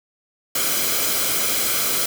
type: noise with comb filter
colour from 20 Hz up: white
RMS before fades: -21 dBFS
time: 0.55-2.06 s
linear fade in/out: 5 ms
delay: 1.1 ms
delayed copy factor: -0.55
effects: none